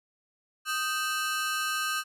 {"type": "ring-modulated tone", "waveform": "sawtooth", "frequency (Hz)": 1400, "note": "F6", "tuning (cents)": 4, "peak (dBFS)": -21, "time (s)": [0.65, 2.04], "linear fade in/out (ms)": 50, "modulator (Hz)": 157, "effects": ["resampled to 32000 Hz"]}